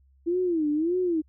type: tone with vibrato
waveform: sine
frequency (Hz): 329.6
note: E4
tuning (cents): 0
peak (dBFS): -22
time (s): 0.26-1.22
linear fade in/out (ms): 20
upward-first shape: sine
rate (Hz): 1.7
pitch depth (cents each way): 190
effects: added 67 Hz sine -57 dBFS peak until 1.28 s